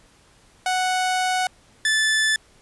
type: tone pair in turn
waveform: sawtooth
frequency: 740 / 1747.9 Hz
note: F#5 / A6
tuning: 0 / -12 cents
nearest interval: octave + minor third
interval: 1488 cents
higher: second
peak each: -16 / -14 dBFS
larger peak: second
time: 0.66-1.47 / 1.85-2.36 s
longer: first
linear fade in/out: 2 ms
effects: pink hiss -55 dBFS RMS until 2.61 s + resampled to 24000 Hz